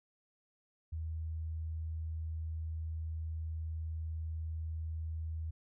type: tone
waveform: sine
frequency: 80.1 Hz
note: E2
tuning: 49 cents flat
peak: -36 dBFS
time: 0.92-5.51 s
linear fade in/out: 10 ms
effects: none